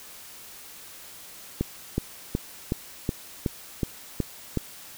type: click train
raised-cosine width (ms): 3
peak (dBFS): -11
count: 9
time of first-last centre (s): 1.61-4.573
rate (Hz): 2.7
effects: white hiss -45 dBFS RMS until 4.97 s